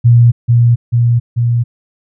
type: tone with echo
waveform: sine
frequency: 118.9 Hz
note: A#2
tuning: 35 cents sharp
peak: -3 dBFS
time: 0.04-0.32 s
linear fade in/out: 20 ms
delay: 440 ms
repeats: 3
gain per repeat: -2 dB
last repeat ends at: 1.64 s
effects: none